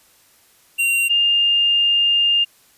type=tone pair in turn; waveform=square / sine; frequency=2761 / 2811 Hz; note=F7 / F7; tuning=-20 / +11 cents; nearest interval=unison; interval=31 cents; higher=second; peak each=-16 / -13 dBFS; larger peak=second; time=0.78-1.09 / 1.09-2.45 s; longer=second; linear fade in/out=20 ms; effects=white hiss -54 dBFS RMS until 2.77 s + resampled to 32000 Hz